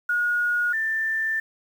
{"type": "tone pair in turn", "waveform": "sine", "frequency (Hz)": [1443, 1778.6], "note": ["F#6", "A6"], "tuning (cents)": [-44, 18], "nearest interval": "major third", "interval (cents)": 362, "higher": "second", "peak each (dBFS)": [-20, -22], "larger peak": "first", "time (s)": [[0.09, 0.73], [0.73, 1.4]], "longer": "second", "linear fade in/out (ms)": 5, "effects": ["8-bit"]}